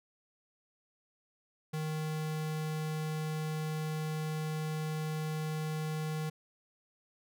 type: tone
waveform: square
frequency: 155.56 Hz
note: D#3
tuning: in tune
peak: -34 dBFS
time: 1.73-6.3 s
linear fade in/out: 10 ms
effects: none